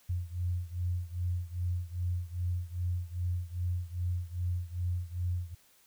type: beating tone pair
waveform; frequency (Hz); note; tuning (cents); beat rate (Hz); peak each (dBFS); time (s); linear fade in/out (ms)
sine; 87.7 / 90.2; F2 / F#2; +8 / -44; 2.5; -33 / -35; 0.09-5.55; 10
effects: white hiss -64 dBFS RMS until 5.86 s